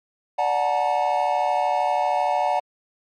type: tone cluster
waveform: triangle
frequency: 588 / 733 / 866 / 939 Hz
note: D5 / F#5 / A5 / A#5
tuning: +2 / -16 / -28 / +12 cents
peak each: -24 / -20 / -23 / -25 dBFS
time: 0.38-2.6 s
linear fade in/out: 10 ms
effects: MP3 48 kbps